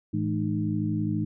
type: tone cluster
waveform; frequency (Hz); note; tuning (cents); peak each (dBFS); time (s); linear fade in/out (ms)
sine; 107.8 / 162.9 / 214.9 / 306.4; A2 / E3 / A3 / D#4; -35 / -20 / -41 / -27; -30; 0.13-1.25; 10
effects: none